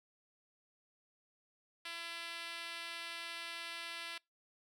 5% pulse tone with band-pass filter, 336.8 Hz, E4, 37 cents sharp, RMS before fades -45 dBFS, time 1.85-4.18 s, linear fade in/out 5 ms, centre 3300 Hz, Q 0.57, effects noise-tail reverb RT60 0.2 s tail -26 dB re dry

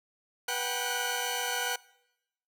15% pulse tone cluster, 487.8 / 743 / 790 / 1465 / 3039 Hz, B4 / F#5 / G5 / F#6 / F#7, -21 / +7 / +13 / -18 / +46 cents, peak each -30 dBFS, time 0.48-1.76 s, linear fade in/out 5 ms, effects noise-tail reverb RT60 0.9 s tail -23 dB re dry

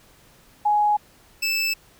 sine / 25% pulse tone pair in turn, 835 / 2634 Hz, G#5 / E7, +9 / -2 cents, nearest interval octave + minor sixth, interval 1989 cents, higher second, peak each -16 / -17 dBFS, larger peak first, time 0.65-0.97 / 1.42-1.74 s, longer neither, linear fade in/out 10 ms, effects pink hiss -54 dBFS RMS until 1.99 s

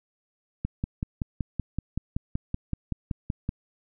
click train, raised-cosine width 5 ms, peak -15 dBFS, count 16, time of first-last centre 0.65-3.491 s, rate 5.28 Hz, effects none

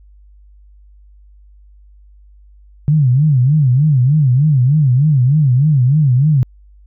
sine tone with vibrato, 138.5 Hz, C#3, 1 cent flat, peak -8 dBFS, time 2.88-6.43 s, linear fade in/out 0 ms, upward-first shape sine, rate 3.3 Hz, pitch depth 210 cents each way, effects added 50 Hz sine -41 dBFS peak until 6.86 s

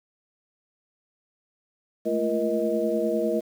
sine tone cluster, 215.9 / 225.8 / 341.8 / 475.1 / 628 Hz, A3 / A3 / F4 / A#4 / D#5, -33 / +45 / -37 / +33 / +16 cents, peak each -31 / -32 / -28 / -27 / -27 dBFS, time 2.05-3.41 s, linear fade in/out 20 ms, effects 8-bit

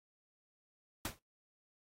pink noise with exponential decay, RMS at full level -34 dBFS, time 1.05-1.19 s, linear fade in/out 2 ms, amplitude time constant 29 ms, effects noise-tail reverb RT60 0.2 s tail -25 dB re dry + AAC 48 kbps

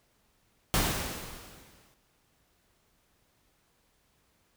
pink noise with exponential decay, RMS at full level -25 dBFS, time 0.74-1.94 s, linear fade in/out 0 ms, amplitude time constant 260 ms, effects pink hiss -70 dBFS RMS until 4.56 s

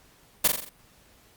white noise with echo, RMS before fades -18 dBFS, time 0.44-0.48 s, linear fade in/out 10 ms, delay 43 ms, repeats 5, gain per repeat -5 dB, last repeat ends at 0.695 s, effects pink hiss -58 dBFS RMS until 1.36 s + Opus 48 kbps

